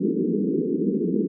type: band-pass noise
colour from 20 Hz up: pink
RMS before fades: -23 dBFS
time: 0-1.28 s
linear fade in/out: 20 ms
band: 170 to 450 Hz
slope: 96 dB/octave
effects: none